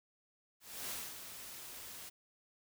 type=noise with ADSR envelope; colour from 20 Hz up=white; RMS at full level=-41 dBFS; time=0.6-2.1 s; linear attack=300 ms; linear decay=240 ms; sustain=-8 dB; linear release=16 ms; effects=none